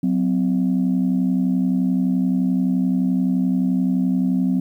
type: tone pair together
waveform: sine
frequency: 185 / 256.6 Hz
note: F#3 / C4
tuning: 0 / -34 cents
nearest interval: tritone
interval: 566 cents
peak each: -18 dBFS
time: 0.03-4.6 s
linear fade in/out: 5 ms
effects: tanh soft clip ceiling -11 dBFS + 9-bit